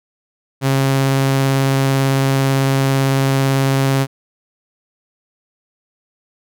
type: tone with vibrato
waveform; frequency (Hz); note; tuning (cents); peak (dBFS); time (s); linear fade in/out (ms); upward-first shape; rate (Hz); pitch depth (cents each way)
sawtooth; 135.5; C#3; -39; -9; 0.61-4.07; 50; sine; 18; 10
effects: none